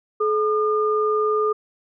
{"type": "tone pair together", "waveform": "sine", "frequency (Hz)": [428.4, 1211], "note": ["A4", "D#6"], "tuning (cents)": [-46, -47], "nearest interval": "octave + tritone", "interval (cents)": 1799, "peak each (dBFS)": [-19, -22], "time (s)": [0.2, 1.53], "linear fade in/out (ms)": 10, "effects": []}